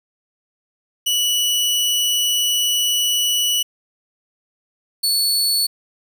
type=tone pair in turn; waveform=sawtooth; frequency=2948 / 4431 Hz; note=F#7 / C#8; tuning=-7 / -2 cents; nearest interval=perfect fifth; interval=705 cents; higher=second; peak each=-13 / -13 dBFS; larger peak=neither; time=1.06-3.63 / 5.03-5.67 s; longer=first; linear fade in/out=10 ms; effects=8-bit